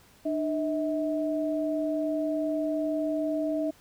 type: tone pair together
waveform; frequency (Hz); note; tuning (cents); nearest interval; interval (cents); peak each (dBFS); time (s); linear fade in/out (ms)
sine; 301.6 / 641; D4 / E5; +46 / -49; octave + minor second; 1305; -28 / -29; 0.25-3.71; 10
effects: pink hiss -58 dBFS RMS until 3.8 s